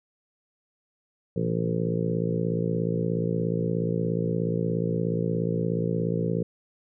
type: harmonic tone with a mistuned harmonic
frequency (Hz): 56.9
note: A#1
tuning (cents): -41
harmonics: 2 / 3 / 4 / 5 / 6 / 7 / 8 / 9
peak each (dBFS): -31 / -27 / -35 / -37 / -37 / -34 / -31 / -36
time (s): 1.36-6.43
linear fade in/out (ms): 5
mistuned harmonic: 2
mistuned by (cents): +69
effects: none